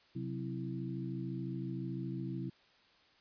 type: harmonic tone with a mistuned harmonic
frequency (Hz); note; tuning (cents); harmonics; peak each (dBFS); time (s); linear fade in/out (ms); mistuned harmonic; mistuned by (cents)
65.9; C2; +13; 2 / 3 / 4 / 5; -40 / -42 / -46 / -43; 0.15-2.5; 10; 3; -110
effects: white hiss -66 dBFS RMS until 3.2 s + resampled to 11025 Hz